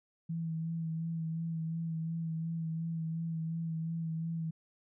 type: tone with vibrato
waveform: sine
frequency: 163.4 Hz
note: E3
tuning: 15 cents flat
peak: -33 dBFS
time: 0.29-4.51 s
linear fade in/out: 10 ms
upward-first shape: sine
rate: 2.8 Hz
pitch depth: 26 cents each way
effects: none